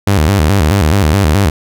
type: tone with vibrato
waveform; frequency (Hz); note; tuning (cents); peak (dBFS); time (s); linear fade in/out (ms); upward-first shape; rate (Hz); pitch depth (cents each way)
sawtooth; 87.31; F2; 0; -4; 0.07-1.5; 5; square; 4.7; 230
effects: none